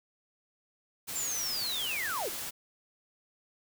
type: noise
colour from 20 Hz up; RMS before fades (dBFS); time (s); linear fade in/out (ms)
white; -38; 1.07-2.51; 20
type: linear sweep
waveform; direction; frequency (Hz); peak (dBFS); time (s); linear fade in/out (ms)
sine; down; 7410 to 322.4; -32; 1.15-2.29; 10
effects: none